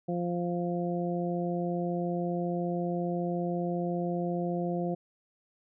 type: harmonic tone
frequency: 174.61 Hz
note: F3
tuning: in tune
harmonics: 1 / 2 / 3 / 4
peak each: -31 / -34 / -36 / -37 dBFS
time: 0.08-4.95 s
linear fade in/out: 10 ms
effects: none